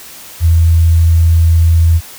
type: tone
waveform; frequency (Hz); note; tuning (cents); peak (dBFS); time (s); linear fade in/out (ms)
sine; 82.8; E2; +8; -5; 0.4-2.01; 50
effects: white hiss -33 dBFS RMS until 2.18 s